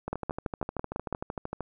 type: two click trains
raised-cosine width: 1 ms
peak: -19 / -16 dBFS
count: 21 / 7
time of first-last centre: 0.08-1.607 / 0.13-1.127 s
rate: 13.1 / 6.02 Hz
effects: none